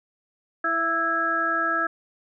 harmonic tone with a mistuned harmonic, 329.6 Hz, E4, in tune, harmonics 1 / 2 / 4 / 5, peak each -33 / -31 / -24 / -25 dBFS, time 0.64-1.87 s, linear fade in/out 5 ms, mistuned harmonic 2, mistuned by +21 cents, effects none

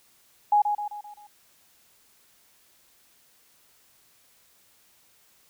sine tone with echo, 830.6 Hz, G#5, in tune, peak -16 dBFS, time 0.52-0.62 s, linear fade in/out 5 ms, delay 130 ms, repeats 5, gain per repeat -6 dB, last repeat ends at 1.27 s, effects white hiss -61 dBFS RMS until 5.49 s

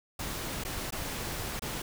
pink noise with dropouts, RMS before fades -36 dBFS, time 0.19-1.82 s, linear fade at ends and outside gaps 5 ms, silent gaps 0.638-0.649 / 0.907-0.923 / 1.595-1.62 s, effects none

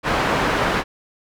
white low-pass noise, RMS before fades -20 dBFS, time 0.03-0.84 s, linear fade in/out 50 ms, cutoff 1500 Hz, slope 12 dB/octave, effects none

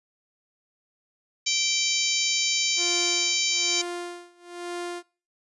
harmonic tone, 777 Hz, G5, 16 cents flat, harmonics 3 / 4 / 5 / 6 / 7 / 8 / 9, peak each -30 / -30 / -30 / -30 / -30 / -30 / -30 dBFS, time 1.46-3.82 s, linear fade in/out 10 ms
sawtooth tone with tremolo, 350 Hz, F4, 4 cents sharp, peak -26 dBFS, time 2.76-5.03 s, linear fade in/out 50 ms, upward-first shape sine, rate 1.1 Hz, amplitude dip 95%
effects noise-tail reverb RT60 0.4 s tail -24 dB re dry + resampled to 24000 Hz

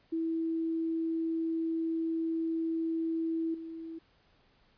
sine tone with level steps, 326.7 Hz, E4, 15 cents flat, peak -29 / -39 dBFS, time 0.12-3.99 s, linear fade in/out 10 ms, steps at 3.54 s, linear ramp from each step 5 ms, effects pink hiss -67 dBFS RMS until 4.77 s + resampled to 11025 Hz

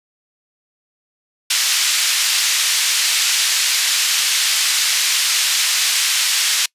white band-pass noise, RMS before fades -17 dBFS, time 1.5-6.66 s, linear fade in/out 5 ms, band 2100 to 6400 Hz, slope 12 dB/octave, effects noise-tail reverb RT60 0.1 s tail -26 dB re dry + resampled to 32000 Hz

